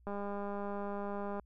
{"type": "click train", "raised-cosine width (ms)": 1, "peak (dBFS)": -27, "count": 269, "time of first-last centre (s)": [0.07, 1.397], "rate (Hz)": 202, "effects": ["added 60 Hz sine -60 dBFS peak until 1.45 s"]}